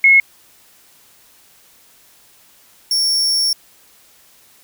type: tone pair in turn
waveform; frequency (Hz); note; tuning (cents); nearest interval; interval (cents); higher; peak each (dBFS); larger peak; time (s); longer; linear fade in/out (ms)
sine / 40% pulse; 2174 / 5478; C#7 / F8; -34 / -34; octave + major third; 1600; second; -6 / -13; first; 0.04-0.2 / 2.91-3.53; second; 2
effects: white hiss -50 dBFS RMS until 4.63 s